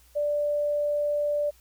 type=tone; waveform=sine; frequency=587.3 Hz; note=D5; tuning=in tune; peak=-23 dBFS; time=0.15-1.51 s; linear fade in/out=20 ms; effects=added 60 Hz sine -57 dBFS peak until 1.6 s + white hiss -60 dBFS RMS until 1.6 s